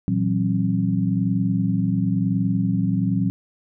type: tone cluster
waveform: sine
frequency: 116.3 / 165.7 / 186.7 / 268.4 Hz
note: A#2 / E3 / F#3 / C4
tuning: -4 / +9 / +16 / +44 cents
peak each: -24 / -26 / -21 / -26 dBFS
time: 0.08-3.3 s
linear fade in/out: 0 ms
effects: none